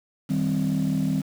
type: chord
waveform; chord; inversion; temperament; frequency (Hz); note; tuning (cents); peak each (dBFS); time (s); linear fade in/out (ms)
sine; C minor; first; just; 156.98 / 196.22 / 261.6; Eb3 / G3 / C4; +16 / +2 / 0; -24; 0.29-1.22; 20
effects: tanh soft clip ceiling -17 dBFS + 7-bit